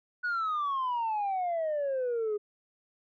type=exponential sweep; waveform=sine; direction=down; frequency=1480 to 410 Hz; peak=-26 dBFS; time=0.23-2.38 s; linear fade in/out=20 ms; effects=tanh soft clip ceiling -26 dBFS